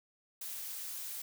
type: noise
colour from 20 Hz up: blue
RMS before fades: -42 dBFS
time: 0.41-1.22 s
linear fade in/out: 5 ms
effects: none